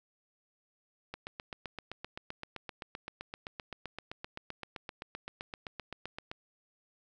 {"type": "click train", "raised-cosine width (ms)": 0.3, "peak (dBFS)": -24, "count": 41, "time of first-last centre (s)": [1.14, 6.315], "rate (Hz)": 7.73, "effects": []}